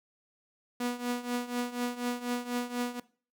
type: tone with tremolo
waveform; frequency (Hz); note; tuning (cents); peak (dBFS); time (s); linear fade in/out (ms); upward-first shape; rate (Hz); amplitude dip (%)
sawtooth; 243.9; B3; -21; -24; 0.8-3; 5; triangle; 4.1; 85
effects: noise-tail reverb RT60 0.4 s tail -19 dB re dry